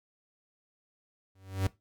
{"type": "tone with exponential growth", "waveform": "45% pulse", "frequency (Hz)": 95.5, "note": "G2", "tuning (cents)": -45, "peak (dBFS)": -24, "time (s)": [1.35, 1.67], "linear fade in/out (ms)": 5, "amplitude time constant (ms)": 68, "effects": ["noise-tail reverb RT60 0.2 s tail -18 dB re dry"]}